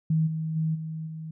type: tone with level steps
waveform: sine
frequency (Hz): 159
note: D#3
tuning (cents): +38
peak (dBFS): -20 / -27 / -23 / -31 / -34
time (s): 0.1-1.31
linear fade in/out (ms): 5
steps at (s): 0.26 / 0.55 / 0.74 / 1.06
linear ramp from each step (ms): 20
effects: none